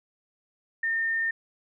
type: tone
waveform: sine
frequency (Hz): 1817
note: A#6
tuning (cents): -45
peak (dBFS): -24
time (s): 0.83-1.31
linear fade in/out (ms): 5
effects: none